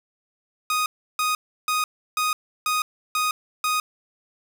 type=tone bursts; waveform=sawtooth; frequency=1244.5 Hz; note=D#6; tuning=in tune; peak=-17 dBFS; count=7; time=0.7-3.8 s; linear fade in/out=2 ms; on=160 ms; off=330 ms; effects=none